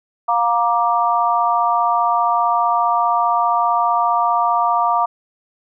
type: harmonic tone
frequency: 235.2 Hz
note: A#3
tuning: 16 cents sharp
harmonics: 3 / 4 / 5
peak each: -18 / -18 / -18 dBFS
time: 0.28-5.06 s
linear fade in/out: 10 ms
effects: none